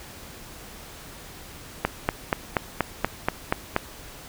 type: click train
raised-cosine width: 0.5 ms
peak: -5 dBFS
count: 9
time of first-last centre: 1.85-3.764 s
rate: 4.18 Hz
effects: pink hiss -43 dBFS RMS until 4.28 s